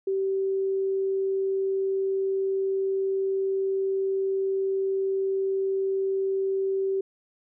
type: tone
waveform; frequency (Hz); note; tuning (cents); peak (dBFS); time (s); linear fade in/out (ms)
sine; 386.6; G4; -24; -23; 0.07-7.01; 5
effects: none